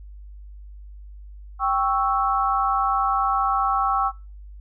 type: chord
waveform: sine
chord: C# diminished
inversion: second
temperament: equal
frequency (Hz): 784 / 1108.7 / 1318.5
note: G5 / C#6 / E6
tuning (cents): 0 / 0 / 0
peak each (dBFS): -23 / -23 / -23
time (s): 1.59-4.12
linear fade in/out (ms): 50
effects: noise-tail reverb RT60 0.3 s tail -22 dB re dry + added 50 Hz sine -38 dBFS peak until 4.6 s